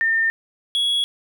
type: tone pair in turn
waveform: sine / triangle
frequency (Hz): 1810 / 3347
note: A6 / G#7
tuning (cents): +48 / +13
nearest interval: major seventh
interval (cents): 1065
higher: second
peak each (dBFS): -16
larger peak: neither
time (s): 0.01-0.3 / 0.75-1.04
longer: neither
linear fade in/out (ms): 0
effects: none